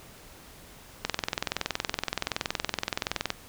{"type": "click train", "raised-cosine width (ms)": 0.2, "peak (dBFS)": -9, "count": 49, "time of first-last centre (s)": [1.05, 3.304], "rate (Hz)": 21.3, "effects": ["pink hiss -50 dBFS RMS until 3.48 s"]}